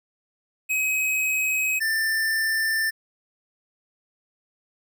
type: tone pair in turn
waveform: square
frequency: 2538 / 1781.3 Hz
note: D#7 / A6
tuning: +34 / +21 cents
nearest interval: tritone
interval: 613 cents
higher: first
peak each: -22 dBFS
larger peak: neither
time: 0.69-1.8 / 1.8-2.91 s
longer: neither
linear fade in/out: 20 ms
effects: none